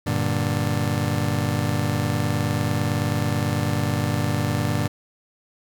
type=chord; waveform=30% pulse; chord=G minor; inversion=none; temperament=just; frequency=98 / 117.6 / 147 Hz; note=G2 / Bb2 / D3; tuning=0 / +16 / +2 cents; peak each=-23 dBFS; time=0.06-4.88 s; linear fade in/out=10 ms; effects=9-bit